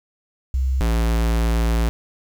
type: tone pair in turn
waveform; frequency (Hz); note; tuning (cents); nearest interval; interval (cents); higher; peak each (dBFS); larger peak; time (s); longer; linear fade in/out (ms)
sine / square; 65.41 / 56.78; C2 / A#1; 0 / -45; major second; 245; first; -17; neither; 0.54-0.81 / 0.81-1.89; second; 0
effects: 8-bit